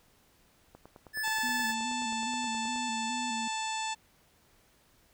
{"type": "click train", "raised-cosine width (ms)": 1, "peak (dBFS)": -35, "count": 20, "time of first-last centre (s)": [0.75, 2.761], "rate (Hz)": 9.45}
{"type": "tone", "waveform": "square", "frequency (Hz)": 1739, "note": "A6", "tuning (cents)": -21, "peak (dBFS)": -32, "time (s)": [1.13, 1.75], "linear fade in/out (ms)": 50}
{"type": "harmonic tone", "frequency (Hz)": 880, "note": "A5", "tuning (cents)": 0, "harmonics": [1, 2, 3, 4, 5, 6, 7, 8, 9], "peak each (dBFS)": [-34, -43, -40, -41, -45, -49, -50, -44, -44], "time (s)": [1.23, 3.95], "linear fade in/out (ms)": 20}
{"type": "tone with vibrato", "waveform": "sine", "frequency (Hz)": 236.5, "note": "A#3", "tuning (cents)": 25, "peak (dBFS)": -37, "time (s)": [1.43, 3.48], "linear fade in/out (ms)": 5, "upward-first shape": "square", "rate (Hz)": 2.4, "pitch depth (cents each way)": 59}
{"effects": ["pink hiss -65 dBFS RMS until 5.13 s"]}